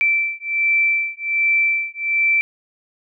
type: beating tone pair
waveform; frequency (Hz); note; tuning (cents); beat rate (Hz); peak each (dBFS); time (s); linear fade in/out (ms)
sine; 2334 / 2335.3; D7 / D7; -11 / -10; 1.3; -19; 0.01-2.41; 0
effects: none